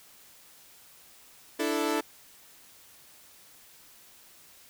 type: chord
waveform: sawtooth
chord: D suspended second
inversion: none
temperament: equal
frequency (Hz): 293.7 / 329.6 / 440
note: D4 / E4 / A4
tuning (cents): 0 / 0 / 0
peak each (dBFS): -27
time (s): 1.59-2.01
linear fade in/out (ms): 10
effects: white hiss -55 dBFS RMS until 4.69 s